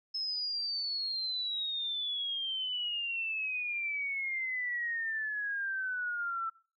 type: exponential sweep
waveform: sine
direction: down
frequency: 5210 to 1327 Hz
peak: -32 dBFS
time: 0.14-6.5 s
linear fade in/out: 10 ms
effects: noise-tail reverb RT60 0.4 s tail -22 dB re dry